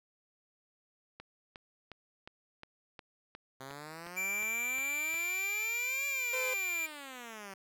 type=click train; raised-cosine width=0.3 ms; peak=-30 dBFS; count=12; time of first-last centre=1.2-5.143 s; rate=2.79 Hz
type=exponential two-way sweep; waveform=5% pulse; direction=up then down; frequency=130.81 to 568 to 189.9 Hz; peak=-33 dBFS; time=3.6-7.54 s; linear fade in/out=5 ms; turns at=6.07 s
type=tone with pitch glide; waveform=square; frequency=2349 to 2372 Hz; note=D7 to D7; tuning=0 to +17 cents; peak=-33 dBFS; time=4.16-6.87 s; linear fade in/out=20 ms; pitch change=+17 cents; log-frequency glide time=4.97-6.24 s
type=tone; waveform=sawtooth; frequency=511 Hz; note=C5; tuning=41 cents flat; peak=-32 dBFS; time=6.33-6.54 s; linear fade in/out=5 ms
effects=none